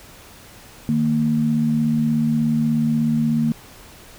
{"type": "tone pair together", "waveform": "sine", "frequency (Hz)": [153.7, 230.3], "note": ["D#3", "A#3"], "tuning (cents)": [-21, -21], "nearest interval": "perfect fifth", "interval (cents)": 700, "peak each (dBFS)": [-22, -17], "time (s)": [0.89, 3.52], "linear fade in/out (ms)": 0, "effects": ["pink hiss -44 dBFS RMS until 4.18 s"]}